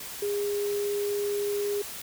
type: tone in noise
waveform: sine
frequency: 408.8 Hz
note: G#4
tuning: 27 cents flat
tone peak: -26 dBFS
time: 0.22-1.82 s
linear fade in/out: 5 ms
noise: white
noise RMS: -39 dBFS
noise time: 0-2.02 s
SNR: +10 dB
effects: none